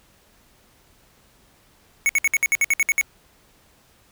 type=tone bursts; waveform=square; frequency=2217 Hz; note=C#7; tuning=in tune; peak=-16 dBFS; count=11; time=2.06-3.012 s; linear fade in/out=0 ms; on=32 ms; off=60 ms; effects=pink hiss -57 dBFS RMS until 4.11 s